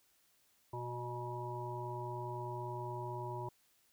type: harmonic tone with a mistuned harmonic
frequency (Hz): 122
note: B2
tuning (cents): -21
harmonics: 1 / 3 / 5 / 7 / 8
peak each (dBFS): -43 / -45 / -50 / -49 / -44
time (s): 0.73-3.49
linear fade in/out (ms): 5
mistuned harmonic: 8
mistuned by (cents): -22
effects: white hiss -72 dBFS RMS until 3.92 s